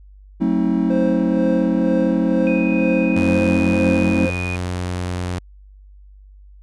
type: chord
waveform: triangle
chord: F# diminished seventh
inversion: none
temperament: just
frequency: 185 / 222 / 266.4 / 319.7 Hz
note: F#3 / A3 / C4 / Eb4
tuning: 0 / +16 / +31 / +47 cents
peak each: -19 dBFS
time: 0.4-4.27 s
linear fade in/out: 20 ms
type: tone with tremolo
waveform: triangle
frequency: 523.3 Hz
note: C5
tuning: in tune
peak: -17 dBFS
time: 0.9-4.3 s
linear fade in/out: 5 ms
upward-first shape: sine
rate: 2.1 Hz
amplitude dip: 60%
type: tone with pitch glide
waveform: sine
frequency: 2491 to 2470 Hz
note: D#7 to D#7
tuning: +1 to -13 cents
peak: -26 dBFS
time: 2.47-4.56 s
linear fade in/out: 0 ms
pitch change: -14 cents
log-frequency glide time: 2.91-4.4 s
type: tone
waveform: sawtooth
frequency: 89.8 Hz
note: F2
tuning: 49 cents sharp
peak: -18 dBFS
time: 3.16-5.39 s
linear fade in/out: 5 ms
effects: added 49 Hz sine -41 dBFS peak until 6.62 s + resampled to 24000 Hz